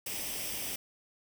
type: noise with comb filter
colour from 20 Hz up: white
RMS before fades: -37 dBFS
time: 0.06-0.76 s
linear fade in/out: 5 ms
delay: 0.36 ms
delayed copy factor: +0.6
effects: none